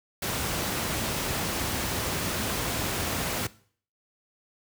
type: noise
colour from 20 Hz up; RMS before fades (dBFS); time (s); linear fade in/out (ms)
pink; -29; 0.22-3.47; 5
effects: noise-tail reverb RT60 0.5 s tail -19 dB re dry + high-pass 60 Hz 12 dB/octave